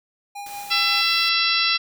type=tone with tremolo; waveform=square; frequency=812 Hz; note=G#5; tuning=39 cents flat; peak=-31 dBFS; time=0.35-1.02 s; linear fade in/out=10 ms; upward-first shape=triangle; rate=5.4 Hz; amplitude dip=50%
type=noise; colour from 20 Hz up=white; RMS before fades=-40 dBFS; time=0.46-1.29 s; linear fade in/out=2 ms
type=harmonic tone; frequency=670 Hz; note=E5; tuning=28 cents sharp; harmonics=2 / 3 / 4 / 5 / 6 / 7 / 8; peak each=-26 / -28 / -23 / -26 / -24 / -26 / -26 dBFS; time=0.7-1.78 s; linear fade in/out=20 ms
effects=none